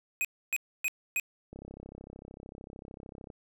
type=tone bursts; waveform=square; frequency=2505 Hz; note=D#7; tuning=11 cents sharp; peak=-28 dBFS; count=4; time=0.21-1.198 s; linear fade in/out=0 ms; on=37 ms; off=280 ms
type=click train; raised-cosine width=2 ms; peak=-32 dBFS; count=60; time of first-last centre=1.53-3.302 s; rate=33.3 Hz
effects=none